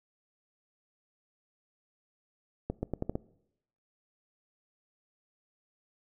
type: accelerating click train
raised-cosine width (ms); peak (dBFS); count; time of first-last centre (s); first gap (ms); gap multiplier
2; -18; 6; 2.7-3.154; 130; 0.82
effects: noise-tail reverb RT60 0.8 s tail -21 dB re dry